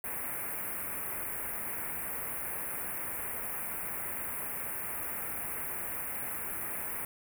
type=band-stop noise; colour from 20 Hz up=white; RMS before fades=-37 dBFS; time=0.04-7.05 s; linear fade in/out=2 ms; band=2400 to 9600 Hz; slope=48 dB/octave; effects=none